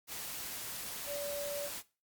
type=tone in noise; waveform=sine; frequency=576 Hz; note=D5; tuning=34 cents flat; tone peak=-37 dBFS; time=1.06-1.7 s; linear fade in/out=50 ms; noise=white; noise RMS=-42 dBFS; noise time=0.07-1.83 s; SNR=+2 dB; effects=noise-tail reverb RT60 0.3 s tail -18 dB re dry + Opus 48 kbps